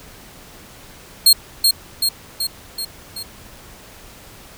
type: tone with echo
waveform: sawtooth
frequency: 4242 Hz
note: C8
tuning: 23 cents sharp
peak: -4 dBFS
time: 1.26-1.33 s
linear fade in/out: 5 ms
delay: 380 ms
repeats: 5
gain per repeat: -4 dB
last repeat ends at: 3.23 s
effects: pink hiss -42 dBFS RMS until 4.57 s